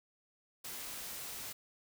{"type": "noise", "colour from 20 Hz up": "white", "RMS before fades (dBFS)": -44, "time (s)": [0.64, 1.53], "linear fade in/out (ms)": 10, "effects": []}